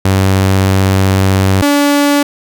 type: tone pair in turn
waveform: sawtooth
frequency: 95.9 / 287.4 Hz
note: G2 / D4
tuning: -37 / -37 cents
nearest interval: octave + perfect fifth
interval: 1900 cents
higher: second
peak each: -4 dBFS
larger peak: neither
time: 0.05-1.62 / 1.62-2.23 s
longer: first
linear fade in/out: 5 ms
effects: none